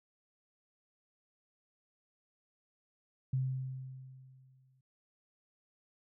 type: tone with exponential decay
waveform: sine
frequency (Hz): 130.81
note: C3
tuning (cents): 0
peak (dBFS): -28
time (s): 3.33-4.81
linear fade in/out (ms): 5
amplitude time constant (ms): 320
effects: none